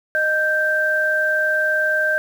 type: tone pair together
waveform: sine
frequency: 616.7 / 1568 Hz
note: D#5 / G6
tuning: -16 / 0 cents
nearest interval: octave + major third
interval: 1616 cents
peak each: -22 / -17 dBFS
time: 0.15-2.18 s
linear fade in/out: 0 ms
effects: 7-bit